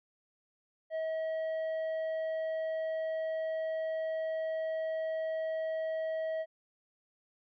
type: tone with tanh clipping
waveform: sine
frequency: 640 Hz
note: D#5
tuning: 49 cents sharp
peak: -33 dBFS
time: 0.9-6.46 s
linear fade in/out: 50 ms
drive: 6 dB
effects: none